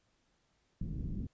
pink low-pass noise, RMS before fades -38 dBFS, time 0.81-1.27 s, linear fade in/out 5 ms, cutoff 260 Hz, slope 24 dB/octave, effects pink hiss -75 dBFS RMS until 1.33 s + resampled to 16000 Hz

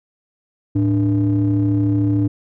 triangle ring-modulated tone, 92.6 Hz, F#2, 2 cents sharp, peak -9 dBFS, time 0.75-2.28 s, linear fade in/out 10 ms, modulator 202 Hz, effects none

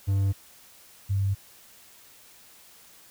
triangle / sine tone pair in turn, 98 / 98.35 Hz, G2 / G2, 0 / +6 cents, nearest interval unison, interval 6 cents, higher second, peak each -19 / -22 dBFS, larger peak first, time 0.07-0.33 / 1.09-1.35 s, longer neither, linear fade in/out 20 ms, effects white hiss -53 dBFS RMS until 3.1 s

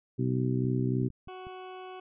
harmonic tone, 63.4 Hz, B1, 46 cents sharp, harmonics 2 / 3 / 4 / 5 / 6, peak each -28 / -35 / -32 / -36 / -35 dBFS, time 0.18-1.09 s, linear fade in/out 20 ms
clicks, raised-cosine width 5 ms, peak -35 dBFS, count 6, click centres 0.648 / 0.795 / 1.023 / 1.103 / 1.275 / 1.469 s
20% pulse tone, 371 Hz, F#4, 5 cents sharp, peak -36 dBFS, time 1.28-2 s, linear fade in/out 5 ms
effects resampled to 8000 Hz

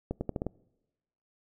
accelerating click train, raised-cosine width 2 ms, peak -18 dBFS, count 6, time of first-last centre 0.11-0.467 s, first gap 100 ms, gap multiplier 0.83, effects noise-tail reverb RT60 1.0 s tail -25 dB re dry

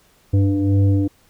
sine tone with frequency modulation, 98 Hz, G2, in tune, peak -13 dBFS, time 0.33-1.08 s, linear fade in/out 10 ms, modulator 198 Hz, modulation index 1.1, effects pink hiss -56 dBFS RMS until 1.29 s

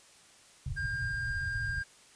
white low-pass noise, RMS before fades -38 dBFS, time 0.66-1.82 s, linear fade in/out 5 ms, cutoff 140 Hz, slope 96 dB/octave
triangle tone, 1604 Hz, G6, 39 cents sharp, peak -31 dBFS, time 0.76-1.84 s, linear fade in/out 20 ms
effects white hiss -58 dBFS RMS until 2.15 s + resampled to 22050 Hz

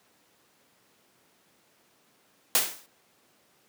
white noise with exponential decay, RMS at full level -19 dBFS, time 2.55-2.86 s, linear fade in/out 0 ms, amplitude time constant 66 ms, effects pink hiss -64 dBFS RMS until 3.68 s + high-pass 200 Hz 12 dB/octave

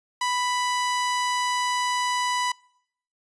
sawtooth tone, 990 Hz, B5, 4 cents sharp, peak -19 dBFS, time 0.21-2.52 s, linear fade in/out 5 ms, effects noise-tail reverb RT60 0.7 s tail -25 dB re dry + resampled to 22050 Hz

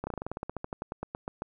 slowing click train, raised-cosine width 1 ms, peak -20 dBFS, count 20, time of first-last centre 0.04-1.421 s, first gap 30 ms, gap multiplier 1.09, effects none

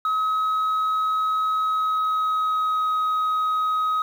sine tone with pitch glide, 1276 to 1263.5 Hz, D#6 to D#6, +43 to +26 cents, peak -17 dBFS, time 0.05-4.02 s, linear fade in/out 2 ms, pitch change -17 cents, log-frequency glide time 1.59-2.95 s, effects tanh soft clip ceiling -19 dBFS + 8-bit

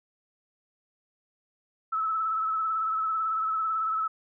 sine tone with vibrato, 1304 Hz, E6, 19 cents flat, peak -25 dBFS, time 1.92-4.08 s, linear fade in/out 10 ms, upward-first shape sine, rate 18 Hz, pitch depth 34 cents each way, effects none

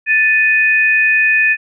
sine tone pair together, 1760 / 2489 Hz, A6 / D#7, 0 / 0 cents, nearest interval tritone, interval 600 cents, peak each -12 dBFS, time 0.06-1.57 s, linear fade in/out 50 ms, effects none

